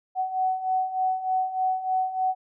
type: beating tone pair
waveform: sine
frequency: 747 / 750.3 Hz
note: F#5 / F#5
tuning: +16 / +24 cents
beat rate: 3.3 Hz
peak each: -29 / -24 dBFS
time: 0.15-2.35 s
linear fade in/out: 50 ms
effects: none